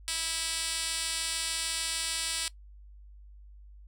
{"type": "tone with band-pass filter", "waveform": "5% pulse", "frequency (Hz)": 326.5, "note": "E4", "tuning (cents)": -17, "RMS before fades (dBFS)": -33, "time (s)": [0.08, 2.48], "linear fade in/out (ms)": 0, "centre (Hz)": 6900, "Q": 2.7, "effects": ["noise-tail reverb RT60 0.1 s tail -19 dB re dry", "added 50 Hz sine -48 dBFS peak until 3.87 s"]}